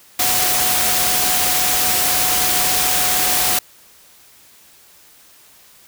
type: tone in noise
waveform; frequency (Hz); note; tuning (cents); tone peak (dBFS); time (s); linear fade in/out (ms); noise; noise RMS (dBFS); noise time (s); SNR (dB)
sine; 734; F#5; -14; -26; 0.19-3.59; 5; white; -17; 0.19-3.59; -12
effects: white hiss -48 dBFS RMS until 5.87 s